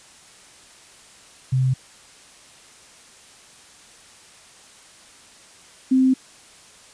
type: tone pair in turn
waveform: sine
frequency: 130 / 260.6 Hz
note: C3 / C4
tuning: -11 / -7 cents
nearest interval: octave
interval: 1204 cents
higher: second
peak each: -16 / -13 dBFS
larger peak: second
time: 1.52-1.74 / 5.91-6.14 s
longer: second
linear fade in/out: 10 ms
effects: white hiss -48 dBFS RMS until 6.93 s + resampled to 22050 Hz